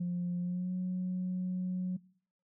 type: tone with pitch glide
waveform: sine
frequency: 176.4 to 183.04 Hz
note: F3 to F#3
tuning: +18 to -18 cents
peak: -30 dBFS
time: 0-1.97 s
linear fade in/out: 10 ms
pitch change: +64 cents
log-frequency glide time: 0.4-0.73 s
effects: noise-tail reverb RT60 0.6 s tail -23 dB re dry + tanh soft clip ceiling -28 dBFS